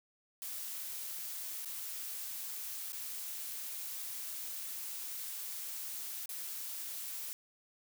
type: noise with dropouts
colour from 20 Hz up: blue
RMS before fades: -42 dBFS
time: 0.42-7.33 s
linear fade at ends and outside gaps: 0 ms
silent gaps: 1.648-1.657 / 2.921-2.931 / 6.258-6.292 s
effects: none